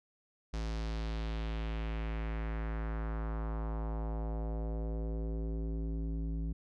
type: tone with low-pass filter sweep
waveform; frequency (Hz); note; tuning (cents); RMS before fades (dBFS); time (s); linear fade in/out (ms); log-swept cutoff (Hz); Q
square; 55; A1; 0; -36; 0.53-6.53; 10; 5700 to 230; 1.7
effects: none